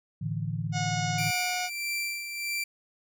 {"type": "chord", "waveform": "sine", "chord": "A suspended fourth", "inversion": "none", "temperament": "equal", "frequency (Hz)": [110, 146.83, 164.81], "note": ["A2", "D3", "E3"], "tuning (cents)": [0, 0, 0], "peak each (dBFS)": -33, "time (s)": [0.21, 1.31], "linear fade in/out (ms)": 10}
{"type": "harmonic tone", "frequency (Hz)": 726, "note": "F#5", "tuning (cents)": -33, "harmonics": [1, 2, 3, 4, 5, 6, 7, 8, 9, 10], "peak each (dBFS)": [-32, -38, -37, -41, -43, -44, -41, -40, -46, -44], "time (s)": [0.72, 1.7], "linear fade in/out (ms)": 50}
{"type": "tone with tremolo", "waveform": "sawtooth", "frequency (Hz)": 2349, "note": "D7", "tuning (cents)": 0, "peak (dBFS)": -25, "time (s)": [1.18, 2.64], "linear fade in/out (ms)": 5, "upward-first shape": "sine", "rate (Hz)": 1.6, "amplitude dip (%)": 55}
{"effects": []}